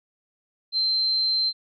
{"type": "tone", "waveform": "sine", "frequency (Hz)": 4119, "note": "C8", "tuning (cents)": -28, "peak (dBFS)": -20, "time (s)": [0.72, 1.53], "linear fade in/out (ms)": 50, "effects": []}